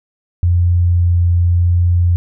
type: tone with vibrato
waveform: sine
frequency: 87.31 Hz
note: F2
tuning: in tune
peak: -9 dBFS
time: 0.43-2.16 s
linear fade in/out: 0 ms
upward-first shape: triangle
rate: 0.87 Hz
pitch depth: 8 cents each way
effects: none